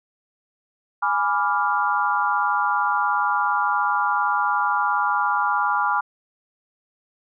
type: chord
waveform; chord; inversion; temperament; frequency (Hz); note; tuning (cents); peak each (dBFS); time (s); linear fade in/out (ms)
sine; G# diminished seventh; none; equal; 830.6 / 987.8 / 1174.7 / 1396.9; G#5 / B5 / D6 / F6; 0 / 0 / 0 / 0; -24; 1.02-6.01; 10
effects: none